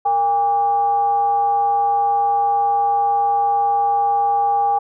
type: tone with frequency modulation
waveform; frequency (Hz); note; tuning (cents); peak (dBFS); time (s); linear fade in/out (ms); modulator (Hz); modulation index
sine; 809; G#5; -46; -14; 0.05-4.79; 10; 348; 0.34
effects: none